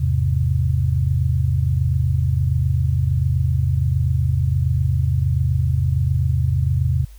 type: chord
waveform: sine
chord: E augmented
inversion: none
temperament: equal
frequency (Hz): 82.41 / 103.83 / 130.81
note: E2 / G#2 / B#2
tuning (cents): 0 / 0 / 0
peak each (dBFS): -19 / -23 / -19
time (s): 0-7.05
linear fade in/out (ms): 10
effects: added 50 Hz sine -38 dBFS peak until 7.18 s + white hiss -54 dBFS RMS until 7.18 s